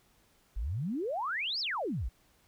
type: exponential two-way sweep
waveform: sine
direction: up then down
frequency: 44 to 5490 to 44 Hz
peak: -31 dBFS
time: 0.56-2.09 s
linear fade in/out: 10 ms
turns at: 1.6 s
effects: pink hiss -67 dBFS RMS until 2.47 s